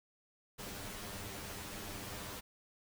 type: noise with comb filter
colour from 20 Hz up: pink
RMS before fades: -45 dBFS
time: 0.58-2.41 s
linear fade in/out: 20 ms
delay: 10 ms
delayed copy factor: +0.95
effects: none